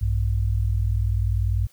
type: tone pair together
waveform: sine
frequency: 59.22 / 99.6 Hz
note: A#1 / G2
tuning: +28 / +28 cents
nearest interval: major sixth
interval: 900 cents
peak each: -22 dBFS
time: 0.01-1.67 s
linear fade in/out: 10 ms
effects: white hiss -58 dBFS RMS until 1.72 s